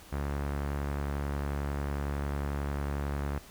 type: tone with low-pass filter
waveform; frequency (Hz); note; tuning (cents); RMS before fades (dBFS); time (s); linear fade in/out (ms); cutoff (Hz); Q
sawtooth; 71.1; C#2; +45; -33; 0.12-3.39; 10; 1600; 1.3
effects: pink hiss -52 dBFS RMS until 3.5 s